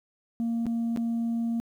sine tone with dropouts, 231.6 Hz, A#3, 11 cents flat, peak -23 dBFS, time 0.4-1.6 s, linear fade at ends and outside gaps 0 ms, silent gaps 0.657-0.666 / 0.962-0.973 s, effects tanh soft clip ceiling -24 dBFS + 10-bit

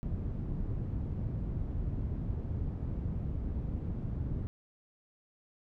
white low-pass noise, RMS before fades -35 dBFS, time 0.03-4.47 s, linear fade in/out 0 ms, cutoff 120 Hz, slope 12 dB/octave, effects none

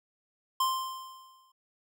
square tone with exponential decay, 1046.5 Hz, C6, in tune, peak -24 dBFS, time 0.6-1.52 s, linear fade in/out 5 ms, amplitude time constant 200 ms, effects none

